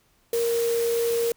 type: tone in noise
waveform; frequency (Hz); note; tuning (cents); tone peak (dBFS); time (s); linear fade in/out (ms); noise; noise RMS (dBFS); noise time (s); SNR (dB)
sine; 466.2; A#4; 0; -21; 0.33-1.32; 2; white; -34; 0.33-1.32; +10
effects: pink hiss -64 dBFS RMS until 1.36 s